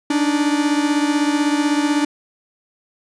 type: beating tone pair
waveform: 45% pulse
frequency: 290 / 306 Hz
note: D4 / D#4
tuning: -22 / -29 cents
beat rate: 16 Hz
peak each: -17 / -21 dBFS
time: 0.1-2.05 s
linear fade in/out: 5 ms
effects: resampled to 22050 Hz + 9-bit